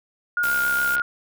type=tone with vibrato; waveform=sine; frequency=1423 Hz; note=F6; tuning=32 cents sharp; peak=-19 dBFS; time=0.37-1.02 s; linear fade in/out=2 ms; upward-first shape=sine; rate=7.2 Hz; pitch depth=13 cents each way
type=noise; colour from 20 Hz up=blue; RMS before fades=-32 dBFS; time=0.43-0.96 s; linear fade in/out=5 ms
type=click train; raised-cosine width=0.3 ms; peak=-17 dBFS; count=38; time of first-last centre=0.44-0.997 s; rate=66.4 Hz
effects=none